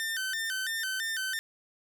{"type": "tone with vibrato", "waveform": "sawtooth", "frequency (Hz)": 1661.2, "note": "G#6", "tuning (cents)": 0, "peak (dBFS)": -27, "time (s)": [0, 1.39], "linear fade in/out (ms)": 0, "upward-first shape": "square", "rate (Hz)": 3, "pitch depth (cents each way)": 140, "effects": []}